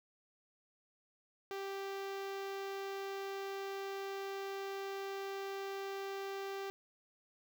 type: tone with notch filter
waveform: sawtooth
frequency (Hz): 392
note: G4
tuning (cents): 0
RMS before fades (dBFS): -42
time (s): 1.51-6.7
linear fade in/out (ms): 0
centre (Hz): 9300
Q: 0.77
effects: none